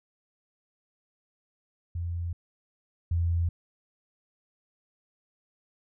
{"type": "tone pair in turn", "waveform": "sine", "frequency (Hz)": [85.8, 84.91], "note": ["F2", "F2"], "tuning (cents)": [-30, -48], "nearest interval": "unison", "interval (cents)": 18, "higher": "first", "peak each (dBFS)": [-29, -23], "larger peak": "second", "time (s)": [[1.95, 2.33], [3.11, 3.49]], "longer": "neither", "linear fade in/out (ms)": 5, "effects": []}